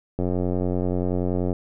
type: click train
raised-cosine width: 2 ms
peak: -12 dBFS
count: 122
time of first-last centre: 0.19-1.528 s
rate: 90.4 Hz
effects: none